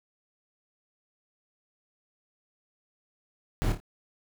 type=noise with echo; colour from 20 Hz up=brown; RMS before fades=-27 dBFS; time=3.62-3.72 s; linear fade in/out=0 ms; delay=27 ms; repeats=3; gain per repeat=-7 dB; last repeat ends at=3.801 s; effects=none